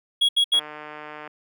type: tone bursts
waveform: triangle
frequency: 3322 Hz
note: G#7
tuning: in tune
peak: -14 dBFS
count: 3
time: 0.21-0.597 s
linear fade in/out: 10 ms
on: 79 ms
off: 75 ms
type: click train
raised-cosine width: 0.5 ms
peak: -22 dBFS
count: 112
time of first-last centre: 0.54-1.275 s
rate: 151 Hz
effects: high-pass 300 Hz 12 dB/octave